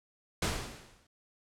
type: noise with exponential decay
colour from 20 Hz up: pink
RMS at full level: -28 dBFS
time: 0.42-1.07 s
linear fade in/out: 5 ms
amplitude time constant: 140 ms
effects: low-pass 9000 Hz 12 dB/octave